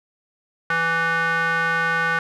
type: tone with band-pass filter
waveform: square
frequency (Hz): 165.5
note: E3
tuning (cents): +7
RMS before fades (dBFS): -21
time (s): 0.7-2.19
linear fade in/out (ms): 2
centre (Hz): 1500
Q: 4.1
effects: none